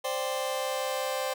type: chord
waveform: sawtooth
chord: C suspended second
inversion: none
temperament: just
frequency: 523.3 / 588.7 / 784.9 Hz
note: C5 / D5 / G5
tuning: 0 / +4 / +2 cents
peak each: -27 / -31 / -31 dBFS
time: 0.04-1.34 s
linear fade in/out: 10 ms
effects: none